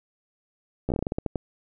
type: slowing click train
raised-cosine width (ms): 2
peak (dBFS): -13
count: 12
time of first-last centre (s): 0.89-1.358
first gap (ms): 13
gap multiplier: 1.22
effects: none